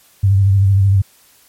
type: tone with vibrato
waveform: sine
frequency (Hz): 98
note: G2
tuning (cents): 0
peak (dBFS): -8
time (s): 0.23-1.02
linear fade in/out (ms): 10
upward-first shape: sine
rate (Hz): 13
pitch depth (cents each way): 44
effects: white hiss -50 dBFS RMS until 1.48 s + MP3 64 kbps